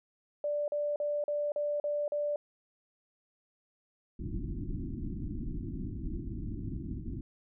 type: tone bursts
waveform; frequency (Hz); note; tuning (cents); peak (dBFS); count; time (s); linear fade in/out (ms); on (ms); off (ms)
sine; 587.3; D5; 0; -29; 7; 0.44-2.36; 2; 240; 40
type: low-pass noise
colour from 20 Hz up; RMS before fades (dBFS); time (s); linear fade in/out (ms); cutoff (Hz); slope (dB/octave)
pink; -37; 4.19-7.21; 5; 350; 96
effects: none